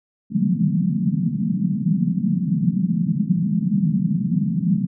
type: band-pass noise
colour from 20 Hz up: pink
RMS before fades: -20 dBFS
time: 0.3-4.87 s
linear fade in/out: 20 ms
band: 160 to 210 Hz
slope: 48 dB/octave
effects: none